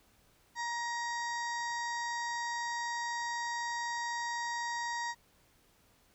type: harmonic tone with a mistuned harmonic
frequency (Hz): 944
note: A#5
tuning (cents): +22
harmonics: 1 / 2 / 4 / 5 / 6 / 7 / 8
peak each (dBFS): -36 / -38 / -49 / -48 / -48 / -51 / -52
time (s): 0.55-5.15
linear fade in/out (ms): 50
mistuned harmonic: 6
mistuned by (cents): -16
effects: pink hiss -67 dBFS RMS until 6.14 s